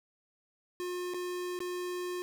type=tone with dropouts; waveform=square; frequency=358.3 Hz; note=F4; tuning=44 cents sharp; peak=-35 dBFS; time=0.8-2.22 s; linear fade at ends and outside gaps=0 ms; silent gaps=1.137-1.144 / 1.59-1.604 s; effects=none